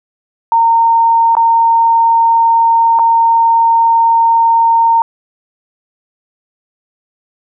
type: tone with dropouts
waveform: sine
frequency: 918 Hz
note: A#5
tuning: 27 cents flat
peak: -6 dBFS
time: 0.52-5.02 s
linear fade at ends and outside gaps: 1 ms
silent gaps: 1.352-1.368 / 2.989-2.994 s
effects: none